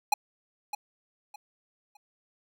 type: tone with echo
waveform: square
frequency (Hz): 830.6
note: G#5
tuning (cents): 0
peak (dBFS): -20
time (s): 0.12-0.14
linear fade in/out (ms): 5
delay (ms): 610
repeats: 3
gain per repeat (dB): -11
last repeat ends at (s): 1.97
effects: none